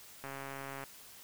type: click train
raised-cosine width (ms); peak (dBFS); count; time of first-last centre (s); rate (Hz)
0.5; -28; 83; 0.24-0.839; 137
effects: white hiss -54 dBFS RMS until 1.23 s